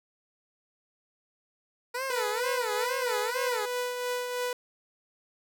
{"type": "tone with vibrato", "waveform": "15% pulse", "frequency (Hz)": 472.6, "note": "A#4", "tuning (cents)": 24, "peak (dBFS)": -24, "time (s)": [1.94, 3.66], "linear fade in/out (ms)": 10, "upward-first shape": "sine", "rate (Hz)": 2.2, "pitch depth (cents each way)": 220}
{"type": "tone with tremolo", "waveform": "sawtooth", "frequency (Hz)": 493.9, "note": "B4", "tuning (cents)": 0, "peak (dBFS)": -24, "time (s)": [2.1, 4.53], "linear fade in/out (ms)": 2, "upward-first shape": "triangle", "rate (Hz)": 3.1, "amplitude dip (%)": 45}
{"effects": []}